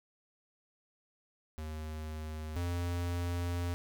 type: tone pair in turn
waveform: square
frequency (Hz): 77.78 / 87.31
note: D#2 / F2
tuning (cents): 0 / 0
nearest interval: major second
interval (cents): 200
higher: second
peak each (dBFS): -39 / -33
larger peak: second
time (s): 1.58-2.56 / 2.56-3.74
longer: second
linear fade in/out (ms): 0
effects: none